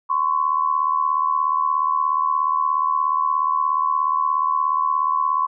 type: tone pair together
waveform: sine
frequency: 1031.8 / 1108.7 Hz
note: C6 / C#6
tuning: -24 / 0 cents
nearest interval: minor second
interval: 124 cents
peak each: -20 dBFS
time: 0.09-5.47 s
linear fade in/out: 20 ms
effects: none

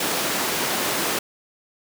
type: high-pass noise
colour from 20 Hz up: pink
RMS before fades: -24 dBFS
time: 0-1.19 s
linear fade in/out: 5 ms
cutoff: 270 Hz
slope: 12 dB/octave
effects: none

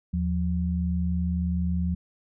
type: tone pair together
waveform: sine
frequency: 78.97 / 177.4 Hz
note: D#2 / F3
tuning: +26 / +27 cents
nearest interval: octave + major second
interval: 1401 cents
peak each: -26 dBFS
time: 0.13-1.95 s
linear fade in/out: 10 ms
effects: none

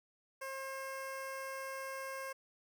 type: tone with notch filter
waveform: 15% pulse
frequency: 535 Hz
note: C5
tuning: 38 cents sharp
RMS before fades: -43 dBFS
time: 0.41-2.33 s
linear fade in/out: 10 ms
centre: 4000 Hz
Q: 1.7
effects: none

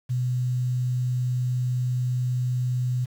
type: tone with quantisation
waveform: sine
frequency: 125.1 Hz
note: B2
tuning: 23 cents sharp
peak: -22 dBFS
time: 0.09-3.06 s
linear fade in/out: 20 ms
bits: 8
effects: none

